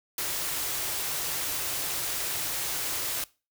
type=band-stop noise; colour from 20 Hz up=white; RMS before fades=-31 dBFS; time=0.18-3.24 s; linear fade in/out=2 ms; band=180 to 270 Hz; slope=96 dB/octave; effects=noise-tail reverb RT60 0.3 s tail -21 dB re dry